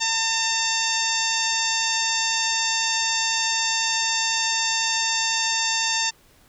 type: harmonic tone with a mistuned harmonic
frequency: 902 Hz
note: A5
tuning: 43 cents sharp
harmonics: 1 / 2 / 3 / 4 / 5 / 6 / 7 / 8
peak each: -29 / -29 / -29 / -29 / -29 / -29 / -29 / -29 dBFS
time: 0-6.11 s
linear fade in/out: 20 ms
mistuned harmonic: 5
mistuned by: +38 cents
effects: pink hiss -56 dBFS RMS until 6.48 s